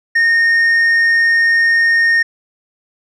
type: tone with tanh clipping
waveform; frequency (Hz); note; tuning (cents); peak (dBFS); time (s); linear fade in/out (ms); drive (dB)
triangle; 1841; A#6; -22; -10; 0.15-2.23; 10; 8
effects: none